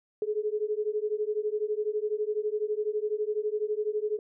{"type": "beating tone pair", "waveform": "sine", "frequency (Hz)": [418.4, 430.4], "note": ["G#4", "A4"], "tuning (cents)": [13, -38], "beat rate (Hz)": 12, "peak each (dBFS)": -30, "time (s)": [0.22, 4.19], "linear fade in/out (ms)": 2, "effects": []}